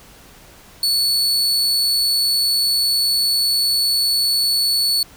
40% pulse tone, 4435 Hz, C#8, in tune, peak -14 dBFS, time 0.83-5.03 s, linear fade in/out 2 ms, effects pink hiss -45 dBFS RMS until 5.16 s

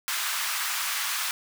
pink high-pass noise, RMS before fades -29 dBFS, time 0.08-1.31 s, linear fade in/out 0 ms, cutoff 1100 Hz, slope 24 dB/octave, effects none

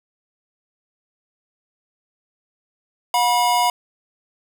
square tone pair together, 718 / 972.1 Hz, F5 / B5, +48 / -28 cents, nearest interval perfect fourth, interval 524 cents, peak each -20 / -18 dBFS, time 3.14-3.7 s, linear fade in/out 2 ms, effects none

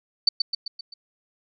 sine tone with echo, 4548 Hz, C#8, 44 cents sharp, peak -13 dBFS, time 0.27-0.29 s, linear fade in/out 5 ms, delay 130 ms, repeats 5, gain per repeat -5 dB, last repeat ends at 0.94 s, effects none

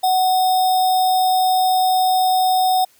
sine tone with sample-and-hold, 744 Hz, F#5, 9 cents sharp, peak -13 dBFS, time 0.03-2.85 s, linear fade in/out 10 ms, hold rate 4410 Hz, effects white hiss -55 dBFS RMS until 2.99 s

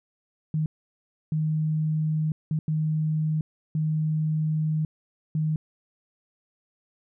sine tone bursts at uneven times, 155.56 Hz, D#3, in tune, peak -22 dBFS, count 6, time 0.54-0.66 / 1.32-2.32 / 2.51-2.59 / 2.68-3.41 / 3.75-4.85 / 5.35-5.56 s, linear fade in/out 2 ms, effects none

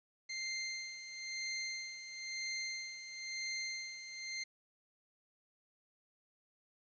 20% pulse tone with tremolo, 2093 Hz, C7, in tune, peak -32 dBFS, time 0.29-4.44 s, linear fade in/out 10 ms, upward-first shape sine, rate 1 Hz, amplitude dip 65%, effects resampled to 16000 Hz + 11-bit

